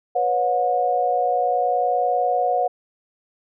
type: chord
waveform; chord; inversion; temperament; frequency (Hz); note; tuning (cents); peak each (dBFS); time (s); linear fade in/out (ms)
sine; B suspended second; none; equal with one note detuned; 493.9 / 554.4 / 724.3; B4 / C#5 / F#5; 0 / 0 / -37; -24 / -25 / -19; 0.15-2.68; 10
effects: none